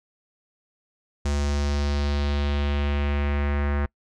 square tone with low-pass filter sweep, 71.9 Hz, D2, 36 cents flat, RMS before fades -24 dBFS, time 1.25-3.86 s, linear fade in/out 5 ms, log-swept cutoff 7100 to 1700 Hz, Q 2, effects noise-tail reverb RT60 0.1 s tail -25 dB re dry

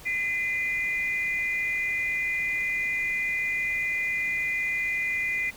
sine tone pair together, 2034 / 2419 Hz, C7 / D#7, -50 / -49 cents, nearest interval minor third, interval 301 cents, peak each -26 / -29 dBFS, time 0.05-5.51 s, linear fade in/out 20 ms, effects tanh soft clip ceiling -17 dBFS + pink hiss -47 dBFS RMS until 5.56 s

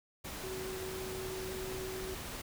sine tone in noise, 375.9 Hz, F#4, 27 cents sharp, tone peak -40 dBFS, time 0.43-2.15 s, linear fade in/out 10 ms, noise pink, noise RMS -43 dBFS, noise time 0.24-2.42 s, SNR 0 dB, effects none

